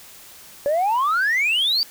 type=exponential sweep; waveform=sine; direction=up; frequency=555 to 4759 Hz; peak=-15 dBFS; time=0.66-1.83 s; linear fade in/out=0 ms; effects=tanh soft clip ceiling -15 dBFS + white hiss -44 dBFS RMS until 1.9 s